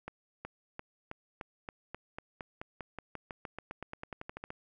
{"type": "accelerating click train", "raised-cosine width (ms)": 0.5, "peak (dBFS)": -25, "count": 26, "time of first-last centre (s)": [0.08, 4.504], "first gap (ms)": 370, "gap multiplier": 0.93, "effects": []}